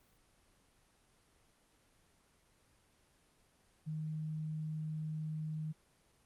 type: tone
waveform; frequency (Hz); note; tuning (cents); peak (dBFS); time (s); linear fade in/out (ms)
sine; 155.56; D#3; 0; -37; 3.86-5.73; 20
effects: pink hiss -70 dBFS RMS until 6.25 s + Opus 24 kbps